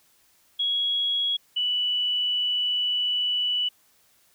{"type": "tone pair in turn", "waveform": "sine", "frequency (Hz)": [3325, 2962], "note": ["G#7", "F#7"], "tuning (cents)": [1, 1], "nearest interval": "major second", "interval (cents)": 200, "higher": "first", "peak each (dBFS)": -22, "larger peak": "neither", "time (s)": [[0.59, 1.37], [1.56, 3.69]], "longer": "second", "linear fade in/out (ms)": 10, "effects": ["white hiss -62 dBFS RMS until 4.34 s"]}